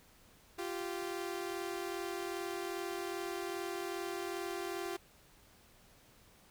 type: tone pair together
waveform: sawtooth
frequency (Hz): 347 / 389.5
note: F4 / G4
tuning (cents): -11 / -11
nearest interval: major second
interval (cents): 200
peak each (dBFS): -36 / -37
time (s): 0.58-4.97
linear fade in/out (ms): 10
effects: pink hiss -63 dBFS RMS until 6.5 s